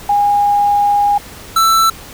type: tone pair in turn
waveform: sine / square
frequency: 817 / 1328.8 Hz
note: G#5 / E6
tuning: -29 / +13 cents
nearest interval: minor sixth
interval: 842 cents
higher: second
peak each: -9 dBFS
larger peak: neither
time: 0.09-1.18 / 1.56-1.9 s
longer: first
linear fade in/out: 5 ms
effects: pink hiss -34 dBFS RMS until 2.13 s